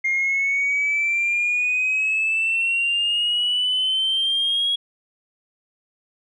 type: exponential sweep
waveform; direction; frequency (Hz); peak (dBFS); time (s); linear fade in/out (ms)
sine; up; 2120 to 3322; -17; 0.04-4.76; 10
effects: tanh soft clip ceiling -15 dBFS